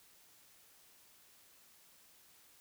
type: silence
effects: white hiss -64 dBFS RMS until 2.6 s